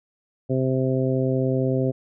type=harmonic tone; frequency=130.81 Hz; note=C3; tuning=in tune; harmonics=1 / 2 / 3 / 4 / 5; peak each=-23 / -25 / -26 / -27 / -33 dBFS; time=0.49-1.92 s; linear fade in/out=20 ms; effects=none